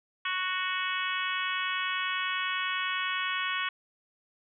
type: harmonic tone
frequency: 370 Hz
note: F#4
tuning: in tune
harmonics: 3 / 4 / 5 / 6 / 7 / 8 / 9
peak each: -34 / -35 / -36 / -37 / -37 / -38 / -39 dBFS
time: 0.25-3.69 s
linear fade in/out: 5 ms
effects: none